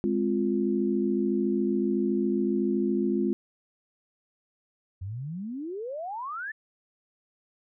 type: chord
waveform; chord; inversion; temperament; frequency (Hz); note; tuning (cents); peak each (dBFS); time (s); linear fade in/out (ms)
sine; F minor; first; equal; 207.7 / 261.6 / 349.2; Ab3 / C4 / F4; 0 / 0 / 0; -27 / -29 / -27; 0.04-3.33; 0
type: exponential sweep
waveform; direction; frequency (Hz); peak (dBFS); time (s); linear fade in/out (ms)
sine; up; 88.3 to 1809; -32; 5.01-6.52; 10
effects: none

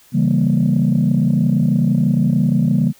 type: chord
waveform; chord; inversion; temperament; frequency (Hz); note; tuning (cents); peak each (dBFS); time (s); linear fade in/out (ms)
sine; C# diminished seventh; none; equal; 138.59 / 164.81 / 196 / 233.1; C#3 / E3 / G3 / Bb3; 0 / 0 / 0 / 0; -17; 0.12-2.93; 50
effects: tanh soft clip ceiling -6 dBFS + white hiss -50 dBFS RMS until 2.99 s

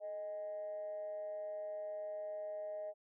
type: tone with amplitude modulation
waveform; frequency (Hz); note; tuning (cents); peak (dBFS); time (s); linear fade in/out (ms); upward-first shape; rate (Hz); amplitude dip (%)
sine; 622.3; D#5; 0; -37; 0-2.94; 50; sine; 193; 50
effects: tanh soft clip ceiling -35 dBFS

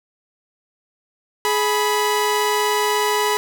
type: tone pair together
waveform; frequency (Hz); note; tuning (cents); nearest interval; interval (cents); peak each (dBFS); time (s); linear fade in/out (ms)
sawtooth; 420 / 985.5; G#4 / B5; +19 / -4; octave + minor third; 1477; -16; 1.45-3.37; 0
effects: none

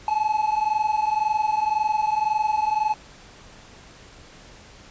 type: tone pair together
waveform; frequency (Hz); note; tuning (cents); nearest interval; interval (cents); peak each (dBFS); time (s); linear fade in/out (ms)
triangle; 850 / 871.9; G#5 / A5; +40 / -16; unison; 44; -20 / -22; 0.08-2.94; 2
effects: pink hiss -47 dBFS RMS until 4.9 s + resampled to 16000 Hz

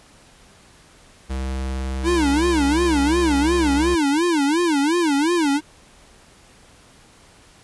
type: tone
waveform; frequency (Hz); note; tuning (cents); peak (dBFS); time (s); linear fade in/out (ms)
square; 65.7; C2; +8; -24; 1.29-3.96; 20
type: tone with vibrato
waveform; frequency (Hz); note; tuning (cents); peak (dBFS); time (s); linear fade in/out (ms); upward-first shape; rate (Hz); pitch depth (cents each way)
square; 312.7; D#4; +9; -17; 2.03-5.61; 50; sine; 2.8; 210
effects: pink hiss -50 dBFS RMS until 7.63 s + resampled to 24000 Hz

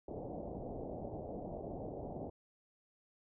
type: low-pass noise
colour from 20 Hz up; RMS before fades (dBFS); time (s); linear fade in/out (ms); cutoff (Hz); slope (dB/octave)
white; -44; 0.08-2.3; 5; 720; 48
effects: none

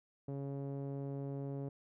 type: tone with low-pass filter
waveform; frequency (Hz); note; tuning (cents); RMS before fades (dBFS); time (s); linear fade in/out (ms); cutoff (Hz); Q
sawtooth; 138.8; C#3; +3; -41; 0.28-1.69; 5; 500; 1.4
effects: none

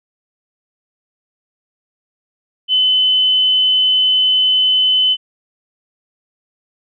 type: tone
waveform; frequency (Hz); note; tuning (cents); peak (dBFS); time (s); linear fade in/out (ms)
sine; 3030; F#7; +40; -10; 2.68-5.17; 50
effects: none

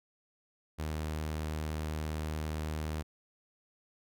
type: tone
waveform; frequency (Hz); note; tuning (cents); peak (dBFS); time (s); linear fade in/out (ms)
sawtooth; 77.4; D#2; -9; -30; 0.78-3.03; 20
effects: none

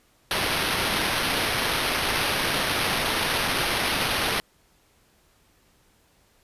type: noise with sample-and-hold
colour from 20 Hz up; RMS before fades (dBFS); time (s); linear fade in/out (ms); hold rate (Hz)
blue; -25; 0.31-4.4; 0; 7350
effects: pink hiss -62 dBFS RMS until 6.43 s + resampled to 32000 Hz

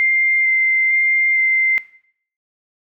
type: tone with vibrato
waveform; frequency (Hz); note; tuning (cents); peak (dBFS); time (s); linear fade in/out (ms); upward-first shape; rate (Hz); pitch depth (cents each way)
sine; 2093; C7; 0; -13; 0-1.78; 0; square; 1.1; 8
effects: noise-tail reverb RT60 0.6 s tail -17 dB re dry

